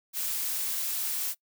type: noise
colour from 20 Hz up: blue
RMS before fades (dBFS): -31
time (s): 0.13-1.35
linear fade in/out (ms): 50
effects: noise-tail reverb RT60 0.1 s tail -23 dB re dry